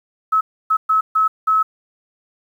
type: tone bursts at uneven times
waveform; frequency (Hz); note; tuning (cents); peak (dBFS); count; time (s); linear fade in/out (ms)
sine; 1292; E6; -35; -12; 5; 0.32-0.41 / 0.7-0.77 / 0.89-1.01 / 1.15-1.28 / 1.47-1.63; 10
effects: 8-bit